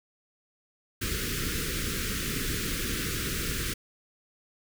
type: band-stop noise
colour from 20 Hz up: pink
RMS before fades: -31 dBFS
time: 1.01-3.74 s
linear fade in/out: 10 ms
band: 470 to 1300 Hz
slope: 48 dB/octave
effects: none